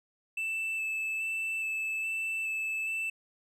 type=tone with vibrato; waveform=triangle; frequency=2637 Hz; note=E7; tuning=in tune; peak=-29 dBFS; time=0.37-3.1 s; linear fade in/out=5 ms; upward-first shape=square; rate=1.2 Hz; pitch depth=10 cents each way; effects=none